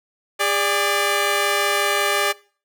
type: tone pair together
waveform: 10% pulse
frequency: 406.7 / 587.3 Hz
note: G#4 / D5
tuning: -36 / 0 cents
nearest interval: tritone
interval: 636 cents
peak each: -13 / -12 dBFS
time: 0.39-2.33 s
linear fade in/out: 20 ms
effects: noise-tail reverb RT60 0.4 s tail -21 dB re dry